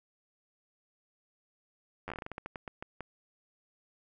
slowing click train, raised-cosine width 0.5 ms, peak -24 dBFS, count 16, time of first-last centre 2.08-3.007 s, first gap 10 ms, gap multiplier 1.23, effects none

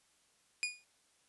sawtooth tone with exponential decay, 2451 Hz, D#7, 27 cents flat, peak -26 dBFS, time 0.63-0.84 s, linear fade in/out 0 ms, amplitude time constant 45 ms, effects white hiss -71 dBFS RMS until 1.28 s + resampled to 24000 Hz

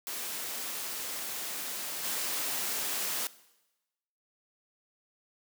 white noise with level steps, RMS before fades -37 / -33 dBFS, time 0.07-3.27 s, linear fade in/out 0 ms, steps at 2.03 s, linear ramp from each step 20 ms, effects noise-tail reverb RT60 1.0 s tail -19 dB re dry + high-pass 200 Hz 12 dB/octave

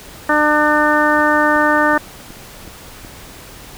harmonic tone, 300 Hz, D4, 37 cents sharp, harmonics 1 / 2 / 3 / 4 / 5 / 6, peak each -18 / -18 / -18 / -18 / -18 / -18 dBFS, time 0.29-1.98 s, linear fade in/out 5 ms
click train, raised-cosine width 3 ms, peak -22 dBFS, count 6, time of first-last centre 1.19-3.049 s, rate 2.69 Hz
effects pink hiss -37 dBFS RMS until 3.77 s

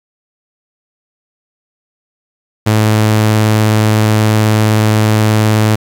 sawtooth tone with vibrato, 108.1 Hz, A2, 30 cents flat, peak -4 dBFS, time 2.66-5.76 s, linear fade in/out 10 ms, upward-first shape triangle, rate 19 Hz, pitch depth 16 cents each way, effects 7-bit

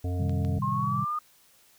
harmonic tone, 89.7 Hz, F2, 47 cents sharp, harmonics 1 / 3 / 5 / 7 / 8, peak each -27 / -37 / -41 / -44 / -45 dBFS, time 0.04-0.59 s, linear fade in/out 5 ms
sine chord, A half-diminished seventh, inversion none, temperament equal with one note detuned, 110 / 129.76 / 155.56 / 196 Hz, A2 / C3 / Eb3 / G3, 0 / -14 / 0 / 0 cents, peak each -35 / -31 / -34 / -33 dBFS, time 0.18-1.05 s, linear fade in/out 20 ms
clicks, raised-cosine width 0.2 ms, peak -30 / -28 dBFS, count 2, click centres 0.295 / 0.449 s
sine exponential sweep, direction up, 1058 to 1232 Hz, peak -27 dBFS, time 0.62-1.19 s, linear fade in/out 5 ms
effects white hiss -60 dBFS RMS until 1.78 s

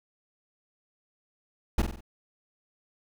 brown noise with echo, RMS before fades -22 dBFS, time 1.78-1.82 s, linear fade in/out 5 ms, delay 47 ms, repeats 4, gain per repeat -6 dB, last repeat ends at 2.008 s, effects none

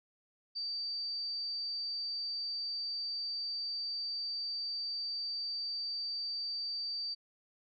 sine tone, 4636 Hz, D8, 23 cents flat, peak -35 dBFS, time 0.55-7.15 s, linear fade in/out 20 ms, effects none

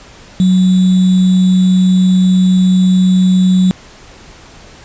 sine tone with sample-and-hold, 185 Hz, F#3, in tune, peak -6 dBFS, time 0.4-3.71 s, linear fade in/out 0 ms, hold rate 3675 Hz, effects pink hiss -38 dBFS RMS until 4.84 s + resampled to 16000 Hz

